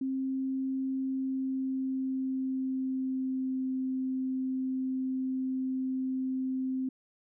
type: tone with pitch glide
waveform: sine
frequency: 265.1 to 260.7 Hz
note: C4 to C4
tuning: +23 to -6 cents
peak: -29 dBFS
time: 0.01-6.89 s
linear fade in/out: 5 ms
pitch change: -29 cents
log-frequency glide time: 0.97-3.69 s
effects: none